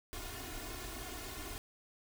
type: noise with comb filter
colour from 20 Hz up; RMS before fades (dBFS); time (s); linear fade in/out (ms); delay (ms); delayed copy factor
pink; -44; 0.13-1.58; 0; 2.8; +0.9
effects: none